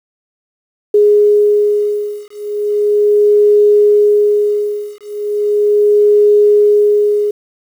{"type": "beating tone pair", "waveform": "sine", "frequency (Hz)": [415.3, 415.67], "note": ["G#4", "G#4"], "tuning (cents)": [0, 2], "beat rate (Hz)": 0.37, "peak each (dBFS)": -11, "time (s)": [0.94, 7.31], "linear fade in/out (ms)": 5, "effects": ["7-bit"]}